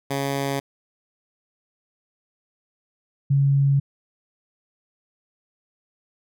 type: tone pair in turn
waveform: 10% pulse / sine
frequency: 138.59 / 139.14 Hz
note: C#3 / C#3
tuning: 0 / +7 cents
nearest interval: unison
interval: 7 cents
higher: second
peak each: -15 dBFS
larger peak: neither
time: 0.1-0.6 / 3.3-3.8 s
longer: neither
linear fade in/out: 10 ms
effects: none